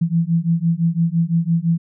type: beating tone pair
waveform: sine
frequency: 164.3 / 170.2 Hz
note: E3 / F3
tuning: -5 / -44 cents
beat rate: 5.9 Hz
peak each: -18 dBFS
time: 0.01-1.78 s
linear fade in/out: 10 ms
effects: none